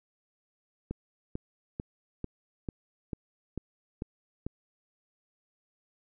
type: click train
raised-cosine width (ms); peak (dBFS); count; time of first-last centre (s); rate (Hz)
3; -21; 9; 0.91-4.466; 2.25
effects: none